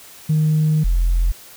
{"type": "tone pair in turn", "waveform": "sine", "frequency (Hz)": [154.7, 42.96], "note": ["D#3", "F1"], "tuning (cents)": [-10, -28], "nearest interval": "octave + minor seventh", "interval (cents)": 2218, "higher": "first", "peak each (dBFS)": -12, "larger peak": "neither", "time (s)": [[0.29, 0.84], [0.84, 1.32]], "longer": "first", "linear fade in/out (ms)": 10, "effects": ["tanh soft clip ceiling -10 dBFS", "white hiss -42 dBFS RMS until 1.56 s"]}